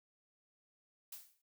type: noise with exponential decay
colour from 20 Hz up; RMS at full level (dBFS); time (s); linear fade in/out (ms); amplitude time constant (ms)
blue; -45; 1.12-1.42; 5; 64
effects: noise-tail reverb RT60 0.1 s tail -25 dB re dry